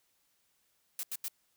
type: noise bursts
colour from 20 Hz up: blue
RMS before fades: -37 dBFS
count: 3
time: 0.99-1.282 s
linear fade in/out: 2 ms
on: 42 ms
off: 83 ms
effects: white hiss -74 dBFS RMS until 1.56 s